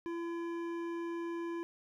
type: tone with hard clipping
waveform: sine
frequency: 338.4 Hz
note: E4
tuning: 45 cents sharp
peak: -38 dBFS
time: 0.06-1.63 s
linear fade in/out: 0 ms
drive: 12 dB
effects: none